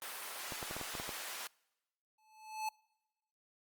pink high-pass noise, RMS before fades -44 dBFS, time 0.02-1.47 s, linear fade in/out 0 ms, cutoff 840 Hz, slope 12 dB/octave
clicks, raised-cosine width 1 ms, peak -27 dBFS, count 8, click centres 0.522 / 0.628 / 0.711 / 0.766 / 0.813 / 0.952 / 0.999 / 1.092 s
square tone with exponential growth, 868 Hz, A5, 24 cents flat, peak -34 dBFS, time 2.18-2.69 s, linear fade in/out 5 ms, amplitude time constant 110 ms
effects noise-tail reverb RT60 1.0 s tail -26 dB re dry + Opus 32 kbps

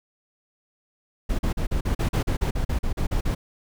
brown noise bursts, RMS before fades -23 dBFS, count 15, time 1.29-3.35 s, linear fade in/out 10 ms, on 100 ms, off 40 ms, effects none

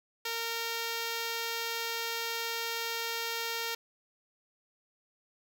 5% pulse tone, 460.9 Hz, A#4, 20 cents flat, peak -21 dBFS, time 0.25-3.75 s, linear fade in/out 5 ms, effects none

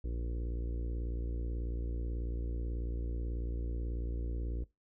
harmonic tone, 58.27 Hz, A#1, in tune, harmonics 1 / 2 / 3 / 4 / 5 / 6 / 7 / 8 / 9, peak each -34 / -47 / -54 / -54 / -48 / -50 / -57 / -53 / -61 dBFS, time 0.04-4.64 s, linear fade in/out 5 ms, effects noise-tail reverb RT60 0.2 s tail -20 dB re dry

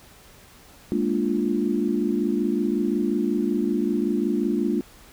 sine chord, Bb dominant seventh, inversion third, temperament equal, 207.7 / 233.1 / 293.7 / 349.2 Hz, Ab3 / Bb3 / D4 / F4, 0 / 0 / 0 / 0 cents, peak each -26 dBFS, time 0.92-4.81 s, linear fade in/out 0 ms, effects pink hiss -50 dBFS RMS until 5.12 s

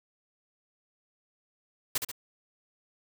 white noise with echo, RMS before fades -28 dBFS, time 1.95-1.98 s, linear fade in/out 5 ms, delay 68 ms, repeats 2, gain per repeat -5 dB, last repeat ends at 2.116 s, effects none

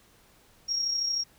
sine tone with amplitude modulation, 5588 Hz, F8, in tune, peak -23 dBFS, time 0.68-1.24 s, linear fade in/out 20 ms, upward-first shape sine, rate 33.1 Hz, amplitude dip 50%, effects tanh soft clip ceiling -19 dBFS + pink hiss -60 dBFS RMS until 1.38 s

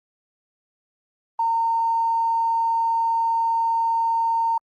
triangle tone with tanh clipping, 915 Hz, A#5, 32 cents flat, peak -18 dBFS, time 1.39-4.58 s, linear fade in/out 5 ms, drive 3 dB, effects Opus 24 kbps

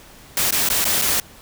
white noise with dropouts, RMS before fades -19 dBFS, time 0.37-1.2 s, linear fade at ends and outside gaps 2 ms, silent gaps 0.508-0.524 / 0.689-0.7 / 0.844-0.852 / 1.016-1.02 s, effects pink hiss -45 dBFS RMS until 1.41 s

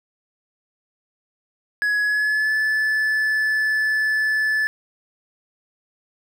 triangle tone with pitch glide, 1680 to 1737.2 Hz, G#6 to A6, +19 to -23 cents, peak -16 dBFS, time 1.82-4.67 s, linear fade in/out 0 ms, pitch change +58 cents, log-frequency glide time 2.02-2.53 s, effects none

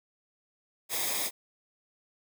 white noise with comb filter, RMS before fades -31 dBFS, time 0.89-1.31 s, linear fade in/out 50 ms, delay 0.69 ms, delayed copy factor -0.65, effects none

